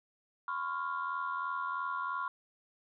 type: tone cluster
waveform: sine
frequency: 1012 / 1095 / 1398 Hz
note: B5 / C#6 / F6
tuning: +42 / -22 / +1 cents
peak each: -38 / -36 / -37 dBFS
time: 0.48-2.28 s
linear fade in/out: 2 ms
effects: tanh soft clip ceiling -26 dBFS